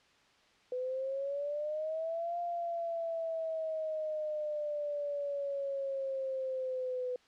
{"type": "exponential two-way sweep", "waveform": "sine", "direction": "up then down", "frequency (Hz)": [498.7, 697, 498.7], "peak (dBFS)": -33, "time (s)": [0.72, 7.16], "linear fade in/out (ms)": 2, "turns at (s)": 2.39, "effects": ["white hiss -65 dBFS RMS until 7.27 s", "low-pass 4000 Hz 12 dB/octave"]}